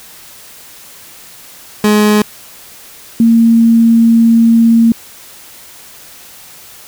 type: tone pair in turn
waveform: 30% pulse / sine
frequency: 210.4 / 229.4 Hz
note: G#3 / A#3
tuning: +23 / -28 cents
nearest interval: minor second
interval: 149 cents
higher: second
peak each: -4 dBFS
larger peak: neither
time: 1.84-2.22 / 3.2-4.92 s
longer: second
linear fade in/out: 2 ms
effects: white hiss -36 dBFS RMS until 6.87 s